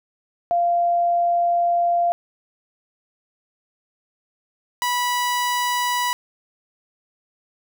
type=tone pair in turn; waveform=sine / sawtooth; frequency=693 / 980 Hz; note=F5 / B5; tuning=-14 / -14 cents; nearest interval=tritone; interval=600 cents; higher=second; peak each=-16 dBFS; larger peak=neither; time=0.51-2.12 / 4.82-6.13 s; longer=first; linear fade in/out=0 ms; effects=none

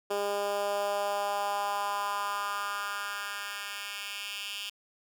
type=tone with high-pass filter sweep; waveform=10% pulse; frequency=202.6 Hz; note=G#3; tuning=43 cents flat; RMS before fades=-33 dBFS; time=0.1-4.7 s; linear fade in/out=10 ms; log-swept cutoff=440 to 2900 Hz; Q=2.7; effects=none

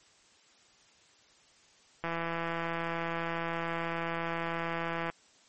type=click train; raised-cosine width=0.5 ms; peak=-19 dBFS; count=512; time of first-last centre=2.04-5.1 s; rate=167 Hz; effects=white hiss -62 dBFS RMS until 5.48 s + MP3 32 kbps

